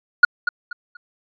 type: tone with echo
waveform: triangle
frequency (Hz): 1436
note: F6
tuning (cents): +48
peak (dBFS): -3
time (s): 0.23-0.25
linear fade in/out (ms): 5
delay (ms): 240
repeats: 3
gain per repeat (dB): -11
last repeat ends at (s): 0.97
effects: resampled to 11025 Hz